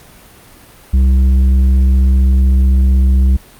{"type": "tone with tanh clipping", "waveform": "triangle", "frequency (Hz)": 65.41, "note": "C2", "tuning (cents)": 0, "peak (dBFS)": -8, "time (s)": [0.93, 3.37], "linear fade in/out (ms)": 10, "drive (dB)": 11, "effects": ["pink hiss -41 dBFS RMS until 3.59 s", "Opus 48 kbps"]}